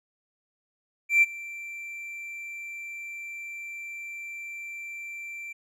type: tone with ADSR envelope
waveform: triangle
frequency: 2349 Hz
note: D7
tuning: in tune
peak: -11 dBFS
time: 1.09-5.53 s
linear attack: 130 ms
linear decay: 30 ms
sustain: -23 dB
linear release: 10 ms
effects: tanh soft clip ceiling -12 dBFS

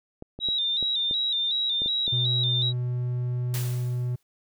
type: clicks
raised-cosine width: 2 ms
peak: -24 dBFS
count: 8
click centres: 0.224 / 0.39 / 0.487 / 0.827 / 1.111 / 1.819 / 1.86 / 2.079 s
type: tone with vibrato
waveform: sine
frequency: 3729 Hz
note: A#7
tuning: in tune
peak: -23 dBFS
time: 0.4-2.73 s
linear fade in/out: 50 ms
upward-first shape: square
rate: 2.7 Hz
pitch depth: 59 cents each way
type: tone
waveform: triangle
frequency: 123.47 Hz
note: B2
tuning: in tune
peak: -23 dBFS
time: 2.12-4.16 s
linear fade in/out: 10 ms
type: noise with exponential decay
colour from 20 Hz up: white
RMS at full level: -33 dBFS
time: 3.54-4.23 s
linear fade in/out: 1 ms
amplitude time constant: 150 ms
effects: none

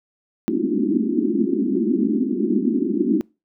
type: band-pass noise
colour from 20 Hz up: pink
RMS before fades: -20 dBFS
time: 0.48-3.21 s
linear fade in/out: 0 ms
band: 200 to 370 Hz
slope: 96 dB/octave
effects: noise-tail reverb RT60 0.3 s tail -26 dB re dry

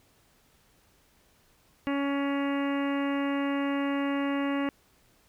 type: harmonic tone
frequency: 280 Hz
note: C#4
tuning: 18 cents sharp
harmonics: 1 / 2 / 3 / 4 / 5 / 6 / 7 / 8 / 9 / 10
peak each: -27 / -35 / -40 / -38 / -44 / -43 / -41 / -46 / -49 / -44 dBFS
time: 1.87-4.69 s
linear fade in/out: 0 ms
effects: pink hiss -64 dBFS RMS until 5.28 s

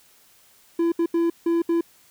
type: tone bursts at uneven times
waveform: triangle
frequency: 336.6 Hz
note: E4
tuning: 36 cents sharp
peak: -16 dBFS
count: 5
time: 0.79-0.92 / 0.99-1.06 / 1.14-1.3 / 1.46-1.62 / 1.69-1.81 s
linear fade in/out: 5 ms
effects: white hiss -56 dBFS RMS until 2.1 s

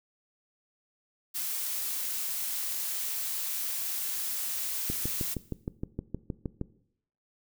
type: noise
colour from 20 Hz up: blue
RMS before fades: -33 dBFS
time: 1.34-5.35 s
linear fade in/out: 20 ms
type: click train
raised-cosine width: 3 ms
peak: -19 dBFS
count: 12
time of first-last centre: 4.9-6.613 s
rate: 6.42 Hz
effects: noise-tail reverb RT60 0.7 s tail -18 dB re dry

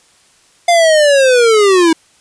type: linear sweep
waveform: square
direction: down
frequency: 702 to 317.8 Hz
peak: -7 dBFS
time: 0.68-1.93 s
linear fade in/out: 5 ms
effects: white hiss -50 dBFS RMS until 2.2 s + resampled to 22050 Hz

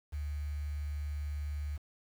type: tone with quantisation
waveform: sine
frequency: 73.42 Hz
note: D2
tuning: in tune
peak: -34 dBFS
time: 0.12-1.78 s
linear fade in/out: 20 ms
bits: 9
effects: none

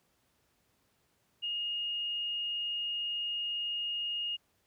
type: tone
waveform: sine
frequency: 2853 Hz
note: F7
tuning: 36 cents sharp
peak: -32 dBFS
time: 1.42-4.37 s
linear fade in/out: 20 ms
effects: pink hiss -73 dBFS RMS until 4.66 s + high-pass 60 Hz 12 dB/octave

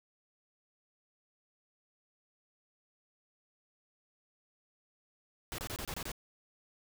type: noise bursts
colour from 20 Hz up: pink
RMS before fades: -40 dBFS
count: 7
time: 5.52-6.117 s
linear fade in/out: 0 ms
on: 63 ms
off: 26 ms
effects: none

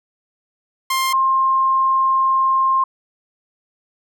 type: tone pair in turn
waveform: sawtooth / sine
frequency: 1056 / 1060.5 Hz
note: C6 / C6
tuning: +16 / +23 cents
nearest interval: unison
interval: 7 cents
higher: second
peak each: -13 dBFS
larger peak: neither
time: 0.9-1.13 / 1.13-2.84 s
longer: second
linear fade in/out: 5 ms
effects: none

